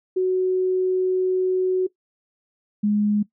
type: tone pair in turn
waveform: sine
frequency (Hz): 371 / 208.2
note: F#4 / G#3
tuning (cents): +5 / +5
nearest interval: minor seventh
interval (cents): 1000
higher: first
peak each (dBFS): -17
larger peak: neither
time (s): 0.16-1.87 / 2.83-3.23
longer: first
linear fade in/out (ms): 10
effects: noise-tail reverb RT60 0.1 s tail -18 dB re dry